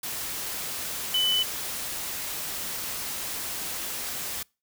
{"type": "tone in noise", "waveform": "sine", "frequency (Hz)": 3000, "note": "F#7", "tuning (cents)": 23, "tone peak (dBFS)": -21, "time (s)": [1.14, 1.43], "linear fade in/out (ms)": 5, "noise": "white", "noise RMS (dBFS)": -33, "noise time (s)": [0.03, 4.43], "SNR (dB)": 9, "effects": ["noise-tail reverb RT60 0.3 s tail -26 dB re dry"]}